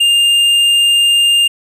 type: tone with hard clipping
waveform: triangle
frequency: 2807 Hz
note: F7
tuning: 8 cents sharp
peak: -9 dBFS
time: 0-1.48 s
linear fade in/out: 10 ms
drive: 10 dB
effects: none